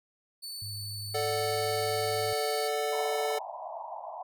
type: tone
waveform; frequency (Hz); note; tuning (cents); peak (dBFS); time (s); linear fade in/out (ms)
sawtooth; 4488; C#8; +21; -35; 0.42-2.69; 20
type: tone with pitch glide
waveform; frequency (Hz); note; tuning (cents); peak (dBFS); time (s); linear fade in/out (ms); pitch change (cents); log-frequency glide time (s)
sine; 103.4 to 104.36; G#2 to G#2; -7 to +9; -39; 0.62-2.33; 0; +16; 0.93-1.33
type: chord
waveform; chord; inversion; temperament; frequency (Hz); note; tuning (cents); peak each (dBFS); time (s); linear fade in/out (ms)
square; D major; second; equal; 440 / 587.3 / 740; A4 / D5 / F#5; 0 / 0 / 0; -32 / -35 / -34; 1.14-3.39; 10
type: band-pass noise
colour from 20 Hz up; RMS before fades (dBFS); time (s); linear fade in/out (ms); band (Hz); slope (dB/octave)
pink; -40; 2.92-4.23; 5; 620 to 990; 96
effects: none